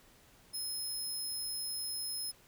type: tone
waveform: 20% pulse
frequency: 5150 Hz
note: E8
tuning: 41 cents flat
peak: -31 dBFS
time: 0.53-2.32 s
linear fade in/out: 20 ms
effects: pink hiss -62 dBFS RMS until 2.47 s